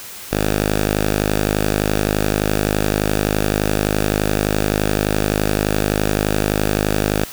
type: tone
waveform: 5% pulse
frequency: 51.7 Hz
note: G#1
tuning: 7 cents flat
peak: -5 dBFS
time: 0.31-7.25 s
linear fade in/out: 10 ms
effects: white hiss -34 dBFS RMS until 7.32 s